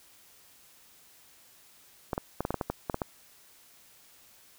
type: clicks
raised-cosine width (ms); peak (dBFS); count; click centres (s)
1; -15; 11; 2.132 / 2.179 / 2.406 / 2.451 / 2.506 / 2.543 / 2.612 / 2.7 / 2.898 / 2.944 / 3.018
effects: white hiss -58 dBFS RMS until 4.58 s